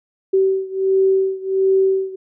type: beating tone pair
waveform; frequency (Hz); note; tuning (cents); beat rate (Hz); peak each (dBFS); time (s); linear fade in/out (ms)
sine; 383.1 / 384.5; G4 / G4; -40 / -33; 1.4; -16 / -18; 0.33-2.16; 10
effects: none